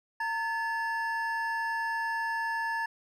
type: tone pair together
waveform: triangle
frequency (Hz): 914 / 1725.4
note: A#5 / A6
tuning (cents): -34 / -34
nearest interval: major seventh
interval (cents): 1100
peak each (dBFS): -30 / -30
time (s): 0.2-2.86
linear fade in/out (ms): 5
effects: none